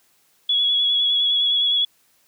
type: tone with vibrato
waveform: sine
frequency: 3369 Hz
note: G#7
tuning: 24 cents sharp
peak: -16 dBFS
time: 0.49-1.85 s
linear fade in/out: 5 ms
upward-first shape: sine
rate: 9.8 Hz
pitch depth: 25 cents each way
effects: white hiss -61 dBFS RMS until 2.27 s + high-pass 80 Hz 12 dB/octave